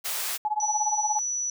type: high-pass noise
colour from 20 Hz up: white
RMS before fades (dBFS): -30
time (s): 0.04-0.38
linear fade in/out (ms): 20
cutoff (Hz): 610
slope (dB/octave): 12
type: tone with tremolo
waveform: sine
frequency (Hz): 849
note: G#5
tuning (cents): +38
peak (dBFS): -21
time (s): 0.45-1.19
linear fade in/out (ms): 0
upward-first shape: sine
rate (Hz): 17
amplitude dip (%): 95
type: tone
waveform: sine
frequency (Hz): 5920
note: F#8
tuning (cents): 0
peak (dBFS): -26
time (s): 0.6-1.5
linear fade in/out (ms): 2
effects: none